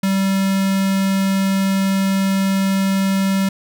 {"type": "tone with notch filter", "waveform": "square", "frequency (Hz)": 193.7, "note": "G3", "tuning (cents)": -20, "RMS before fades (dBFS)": -17, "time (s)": [0.03, 3.49], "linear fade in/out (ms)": 5, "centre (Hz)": 710, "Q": 1.6, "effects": []}